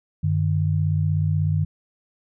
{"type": "tone pair together", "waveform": "sine", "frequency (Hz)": [95.94, 152.3], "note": ["G2", "D#3"], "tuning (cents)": [-37, -37], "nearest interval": "minor sixth", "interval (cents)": 800, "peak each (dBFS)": -21, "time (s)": [0.23, 1.65], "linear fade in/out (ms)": 10, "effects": []}